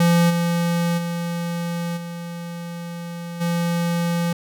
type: tone with level steps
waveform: square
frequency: 171 Hz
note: F3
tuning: 36 cents flat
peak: -14 / -19 / -24 / -30 / -20 dBFS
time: 0-4.33 s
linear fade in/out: 5 ms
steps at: 0.29 / 0.97 / 1.96 / 3.4 s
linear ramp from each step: 20 ms
effects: none